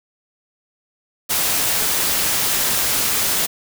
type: noise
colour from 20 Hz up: white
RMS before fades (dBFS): -19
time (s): 1.29-3.47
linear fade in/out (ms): 20
effects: none